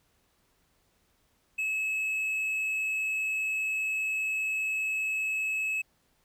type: tone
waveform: triangle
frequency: 2585 Hz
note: E7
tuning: 34 cents flat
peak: -26 dBFS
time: 1.58-5.82 s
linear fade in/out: 10 ms
effects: pink hiss -70 dBFS RMS until 6.24 s